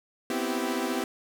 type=chord; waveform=sawtooth; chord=C major seventh; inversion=third; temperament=equal with one note detuned; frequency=246.9 / 261.6 / 329.6 / 389.1 Hz; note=B3 / C4 / E4 / G4; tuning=0 / 0 / 0 / -13 cents; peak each=-29 dBFS; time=0.3-1.04 s; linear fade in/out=2 ms; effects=none